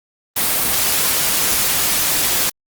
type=noise; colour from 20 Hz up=white; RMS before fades=-17 dBFS; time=0.36-2.5 s; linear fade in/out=10 ms; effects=Opus 24 kbps